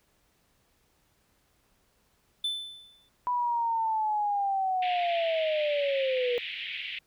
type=tone with exponential decay; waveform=triangle; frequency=3520 Hz; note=A7; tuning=in tune; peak=-24 dBFS; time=2.44-3.09 s; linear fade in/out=5 ms; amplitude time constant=140 ms
type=linear sweep; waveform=sine; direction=down; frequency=990 to 477.1 Hz; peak=-25 dBFS; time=3.27-6.38 s; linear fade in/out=0 ms
type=band-pass noise; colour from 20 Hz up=white; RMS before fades=-37 dBFS; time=4.82-6.99 s; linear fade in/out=5 ms; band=2000 to 3300 Hz; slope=48 dB/octave
effects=pink hiss -69 dBFS RMS until 7.06 s

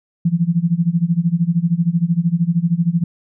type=tone with tremolo; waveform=sine; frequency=170 Hz; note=F3; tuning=46 cents flat; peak=-10 dBFS; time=0.25-3.04 s; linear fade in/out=5 ms; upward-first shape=sine; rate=13 Hz; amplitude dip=90%; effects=none

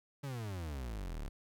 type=exponential sweep; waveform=40% pulse; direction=down; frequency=145.8 to 32.86 Hz; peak=-38 dBFS; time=0.23-1.29 s; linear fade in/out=10 ms; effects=13-bit

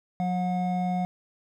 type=tone pair together; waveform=triangle; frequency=181.2 / 724.8 Hz; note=F#3 / F#5; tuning=-36 / -36 cents; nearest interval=2 octaves; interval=2400 cents; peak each=-24 / -27 dBFS; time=0.2-1.05 s; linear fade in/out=0 ms; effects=none

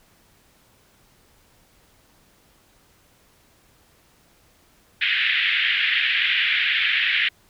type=band-pass noise; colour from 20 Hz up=pink; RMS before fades=-21 dBFS; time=5.01-7.29 s; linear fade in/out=10 ms; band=1700 to 3400 Hz; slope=48 dB/octave; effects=pink hiss -58 dBFS RMS until 7.49 s

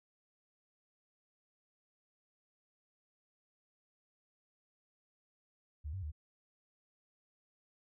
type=tone with pitch steps; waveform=sine; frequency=74.6 / 95.3 / 75.9 Hz; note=D2 / G2 / D#2; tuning=+28 / -48 / -42 cents; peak=-38 dBFS; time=5.84-6.119 s; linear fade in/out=20 ms; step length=93 ms; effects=none

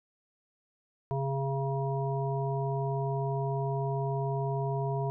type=harmonic tone; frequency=136.6 Hz; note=C#3; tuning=25 cents flat; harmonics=1 / 3 / 5 / 7; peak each=-30 / -35 / -37 / -38 dBFS; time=1.11-5.1 s; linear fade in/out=0 ms; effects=none

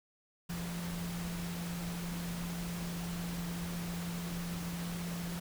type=tone in noise; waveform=sine; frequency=172.3 Hz; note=F3; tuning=23 cents flat; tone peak=-37 dBFS; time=0.49-5.4 s; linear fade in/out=10 ms; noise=pink; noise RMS=-44 dBFS; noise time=0.49-5.4 s; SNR=+4 dB; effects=none

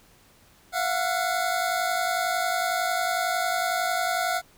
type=tone pair together; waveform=25% pulse; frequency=679 / 730 Hz; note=F5 / F#5; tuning=-49 / -24 cents; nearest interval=minor second; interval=125 cents; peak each=-24 / -22 dBFS; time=0.72-4.42 s; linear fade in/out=50 ms; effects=pink hiss -57 dBFS RMS until 4.57 s

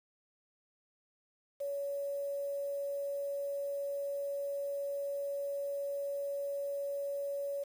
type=tone with quantisation; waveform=sine; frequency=563 Hz; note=C#5; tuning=27 cents sharp; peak=-34 dBFS; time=1.6-7.64 s; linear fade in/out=10 ms; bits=9; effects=none

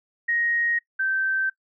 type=tone pair in turn; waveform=sine; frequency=1876 / 1553.1 Hz; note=A#6 / G6; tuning=+11 / -17 cents; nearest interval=minor third; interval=328 cents; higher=first; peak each=-21 dBFS; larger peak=neither; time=0.28-0.79 / 0.99-1.5 s; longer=neither; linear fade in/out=10 ms; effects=noise-tail reverb RT60 0.1 s tail -20 dB re dry

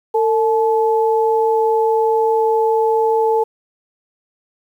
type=tone pair together; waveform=sine; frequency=450.6 / 863 Hz; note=A4 / A5; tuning=+41 / -34 cents; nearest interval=major seventh; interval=1125 cents; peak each=-14 / -17 dBFS; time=0.14-3.44 s; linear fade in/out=10 ms; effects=8-bit

